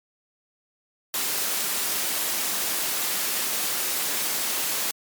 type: noise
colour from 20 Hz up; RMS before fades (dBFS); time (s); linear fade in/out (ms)
white; -26; 1.14-4.91; 0
effects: high-pass 200 Hz 12 dB/octave + MP3 96 kbps